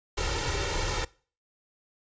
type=noise with comb filter; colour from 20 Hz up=pink; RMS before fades=-29 dBFS; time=0.17-1.05 s; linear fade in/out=10 ms; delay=2.2 ms; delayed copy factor=+0.85; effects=noise-tail reverb RT60 0.4 s tail -22 dB re dry + resampled to 16000 Hz